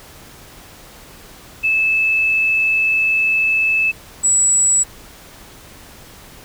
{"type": "tone pair in turn", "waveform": "sine", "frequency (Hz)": [2616, 7830], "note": ["E7", "B8"], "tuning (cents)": [-14, -16], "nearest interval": "octave + perfect fifth", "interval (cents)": 1898, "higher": "second", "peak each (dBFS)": [-13, -11], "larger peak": "second", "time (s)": [[1.63, 3.92], [4.23, 4.84]], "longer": "first", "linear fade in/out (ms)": 20, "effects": ["pink hiss -41 dBFS RMS until 6.44 s"]}